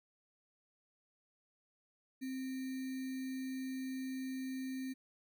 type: tone with sample-and-hold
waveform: sine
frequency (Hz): 261.6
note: C4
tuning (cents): 0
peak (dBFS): -38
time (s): 2.21-4.94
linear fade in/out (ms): 20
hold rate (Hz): 2100
effects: none